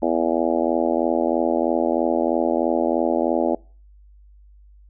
harmonic tone, 83.1 Hz, E2, 15 cents sharp, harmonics 3 / 4 / 5 / 6 / 7 / 8 / 9 / 10, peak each -25 / -23 / -28 / -27 / -24 / -26 / -29 / -31 dBFS, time 0.02-3.55 s, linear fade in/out 5 ms, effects noise-tail reverb RT60 0.4 s tail -26 dB re dry + added 50 Hz sine -46 dBFS peak until 4.89 s

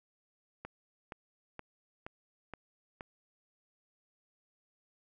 click train, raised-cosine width 0.5 ms, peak -27 dBFS, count 6, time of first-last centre 0.65-3.008 s, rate 2.12 Hz, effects none

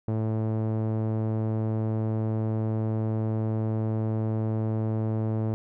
sawtooth tone with low-pass filter, 110 Hz, A2, in tune, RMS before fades -27 dBFS, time 0.08-5.54 s, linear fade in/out 0 ms, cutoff 620 Hz, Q 0.78, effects none

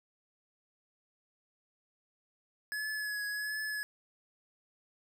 square tone with vibrato, 1697 Hz, G#6, 37 cents sharp, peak -35 dBFS, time 2.72-3.83 s, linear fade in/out 0 ms, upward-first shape triangle, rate 1.4 Hz, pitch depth 31 cents each way, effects none

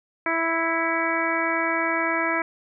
harmonic tone with a mistuned harmonic, 329.8 Hz, E4, 1 cent sharp, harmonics 1 / 2 / 3 / 4 / 5 / 6 / 7, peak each -29 / -29 / -29 / -29 / -29 / -29 / -29 dBFS, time 0.26-2.42 s, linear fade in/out 2 ms, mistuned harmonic 7, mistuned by -27 cents, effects none

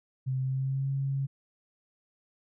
sine tone with pitch glide, 130.81 to 136.76 Hz, C3 to C#3, 0 to -23 cents, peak -27 dBFS, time 0.26-1.27 s, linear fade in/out 20 ms, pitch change +77 cents, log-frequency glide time 0.4-0.9 s, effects none

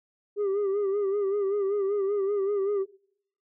sine tone with vibrato, 400 Hz, G4, 35 cents sharp, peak -21 dBFS, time 0.36-2.86 s, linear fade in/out 50 ms, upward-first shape sine, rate 5.2 Hz, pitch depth 68 cents each way, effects noise-tail reverb RT60 0.7 s tail -25 dB re dry + tanh soft clip ceiling -23 dBFS

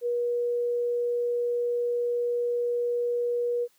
sine tone, 480.8 Hz, B4, 46 cents flat, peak -24 dBFS, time 0.01-3.68 s, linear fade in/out 50 ms, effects white hiss -65 dBFS RMS until 3.78 s + high-pass 150 Hz 12 dB/octave

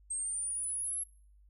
sine exponential sweep, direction up, 8340 to 11220 Hz, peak -33 dBFS, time 0.1-1.04 s, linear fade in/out 10 ms, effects noise-tail reverb RT60 0.6 s tail -25 dB re dry + added 50 Hz sine -58 dBFS peak until 1.49 s

